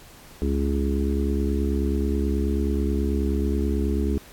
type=harmonic tone with a mistuned harmonic; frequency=69.3 Hz; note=C#2; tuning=in tune; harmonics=1 / 3 / 4 / 5 / 6; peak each=-23 / -28 / -29 / -30 / -31 dBFS; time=0.42-4.18 s; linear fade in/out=0 ms; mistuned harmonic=1; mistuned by=+17 cents; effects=pink hiss -48 dBFS RMS until 4.32 s + AAC 64 kbps